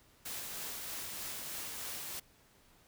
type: noise with tremolo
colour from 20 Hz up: white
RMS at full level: -41 dBFS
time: 0.25-2.2 s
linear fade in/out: 10 ms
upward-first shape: triangle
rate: 3.2 Hz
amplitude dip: 25%
effects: pink hiss -65 dBFS RMS until 2.87 s